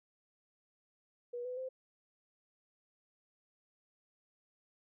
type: tone with pitch steps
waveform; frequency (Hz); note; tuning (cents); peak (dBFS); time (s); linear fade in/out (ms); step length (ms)
sine; 483.9 / 501 / 518.6; B4 / B4 / C5; -35 / +25 / -15; -38; 1.33-1.69; 10; 120
effects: none